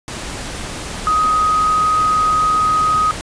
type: tone in noise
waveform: sine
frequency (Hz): 1255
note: D#6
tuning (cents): +15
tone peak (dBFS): -12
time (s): 1.07-3.11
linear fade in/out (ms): 0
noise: pink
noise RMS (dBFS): -27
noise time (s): 0.08-3.21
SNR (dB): +12
effects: resampled to 22050 Hz